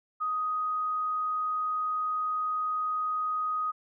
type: tone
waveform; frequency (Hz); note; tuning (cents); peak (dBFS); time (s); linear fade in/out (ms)
sine; 1250; D#6; +8; -27; 0.2-3.72; 20
effects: none